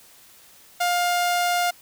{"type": "tone", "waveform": "sawtooth", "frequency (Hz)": 706, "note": "F5", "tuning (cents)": 19, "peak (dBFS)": -16, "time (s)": [0.8, 1.71], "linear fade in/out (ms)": 10, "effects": ["white hiss -51 dBFS RMS until 1.81 s"]}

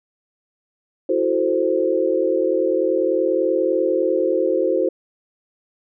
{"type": "chord", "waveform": "sine", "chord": "F# half-diminished seventh", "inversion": "third", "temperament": "equal", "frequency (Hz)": [329.6, 370, 440, 523.3], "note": ["E4", "F#4", "A4", "C5"], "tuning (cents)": [0, 0, 0, 0], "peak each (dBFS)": [-23, -21, -24, -20], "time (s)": [1.09, 4.89], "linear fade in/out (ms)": 5, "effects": []}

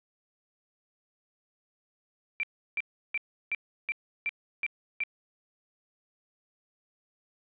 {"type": "tone bursts", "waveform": "sine", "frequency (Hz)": 2349, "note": "D7", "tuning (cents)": 0, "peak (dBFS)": -27, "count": 8, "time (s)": [2.4, 5.036], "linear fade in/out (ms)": 0, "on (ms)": 32, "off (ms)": 340, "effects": ["resampled to 8000 Hz", "10-bit"]}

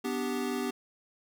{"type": "chord", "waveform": "square", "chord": "G major", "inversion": "first", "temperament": "equal with one note detuned", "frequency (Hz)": [247.8, 293.7, 392], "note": ["B3", "D4", "G4"], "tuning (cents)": [6, 0, 0], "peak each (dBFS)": [-34, -38, -35], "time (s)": [0.04, 0.71], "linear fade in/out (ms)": 10, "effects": []}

